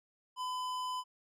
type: tone with tanh clipping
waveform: sine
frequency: 1008 Hz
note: B5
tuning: 35 cents sharp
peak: -37 dBFS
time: 0.36-1.04 s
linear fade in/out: 50 ms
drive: 17 dB
effects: none